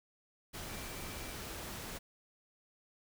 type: tone in noise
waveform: sine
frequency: 2340 Hz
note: D7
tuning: 7 cents flat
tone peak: -55 dBFS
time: 0.67-1.35 s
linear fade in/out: 20 ms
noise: pink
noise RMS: -44 dBFS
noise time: 0.53-1.99 s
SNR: -14 dB
effects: none